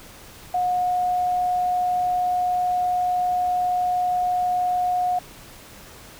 sine tone, 723 Hz, F#5, 40 cents flat, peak -19 dBFS, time 0.54-5.19 s, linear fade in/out 5 ms, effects pink hiss -44 dBFS RMS until 6.19 s

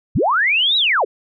sine linear two-way sweep, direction up then down, 49.44 to 3952 to 327.5 Hz, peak -13 dBFS, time 0.15-1.05 s, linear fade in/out 10 ms, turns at 0.77 s, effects none

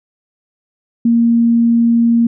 sine tone, 233.1 Hz, A#3, in tune, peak -8 dBFS, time 1.05-2.27 s, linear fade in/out 5 ms, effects none

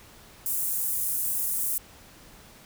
pink high-pass noise, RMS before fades -28 dBFS, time 0.46-1.78 s, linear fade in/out 0 ms, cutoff 9500 Hz, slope 24 dB/octave, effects pink hiss -51 dBFS RMS until 2.65 s

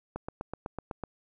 click train, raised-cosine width 1 ms, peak -21 dBFS, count 8, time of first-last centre 0.16-1.037 s, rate 7.98 Hz, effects none

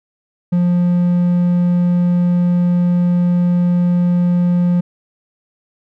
triangle tone, 176.2 Hz, F3, 16 cents sharp, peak -9 dBFS, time 0.52-4.81 s, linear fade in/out 10 ms, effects none

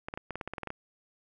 clicks, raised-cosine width 0.5 ms, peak -21 dBFS, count 12, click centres 0.085 / 0.139 / 0.175 / 0.307 / 0.356 / 0.412 / 0.476 / 0.536 / 0.582 / 0.633 / 0.673 / 0.704 s, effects none

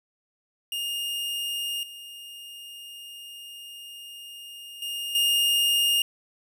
45% pulse tone with level steps, 2835 Hz, F7, 25 cents sharp, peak -28 / -40 / -30 / -20 dBFS, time 0.72-6.02 s, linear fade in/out 2 ms, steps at 1.83 / 4.82 / 5.15 s, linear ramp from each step 2 ms, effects none

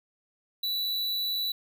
square tone, 3951 Hz, B7, in tune, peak -28 dBFS, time 0.63-1.52 s, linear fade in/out 5 ms, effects none

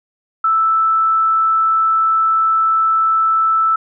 sine tone, 1318.5 Hz, E6, in tune, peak -11 dBFS, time 0.44-3.76 s, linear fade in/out 5 ms, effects none

